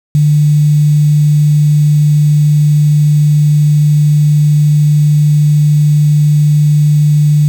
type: tone with quantisation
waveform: sine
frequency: 148.9 Hz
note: D3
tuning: 24 cents sharp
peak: -5 dBFS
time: 0.15-7.48 s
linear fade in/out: 0 ms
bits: 5
effects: none